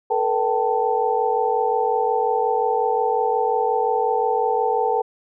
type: tone cluster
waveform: sine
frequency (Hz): 437.3 / 482.9 / 775 / 883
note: A4 / B4 / G5 / A5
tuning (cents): -11 / -39 / -20 / +6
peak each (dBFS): -23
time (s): 0.1-5.02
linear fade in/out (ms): 10
effects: none